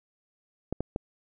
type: clicks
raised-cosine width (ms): 2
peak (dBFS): -16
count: 3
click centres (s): 0.726 / 0.806 / 0.961
effects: none